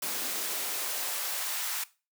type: noise with high-pass filter sweep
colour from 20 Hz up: white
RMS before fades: -33 dBFS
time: 0.02-1.84 s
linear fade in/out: 5 ms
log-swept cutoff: 200 to 1100 Hz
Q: 1.1
effects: noise-tail reverb RT60 0.3 s tail -18 dB re dry